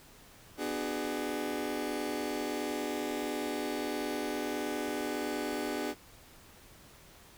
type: chord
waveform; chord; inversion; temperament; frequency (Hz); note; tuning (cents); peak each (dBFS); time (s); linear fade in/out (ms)
30% pulse; G# half-diminished seventh; first; just; 249.2 / 299 / 373.8 / 415.3; B3 / D4 / F#4 / G#4; +16 / +31 / +18 / 0; -37 / -34 / -38 / -36; 0.57-5.95; 50
effects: pink hiss -56 dBFS RMS until 7.37 s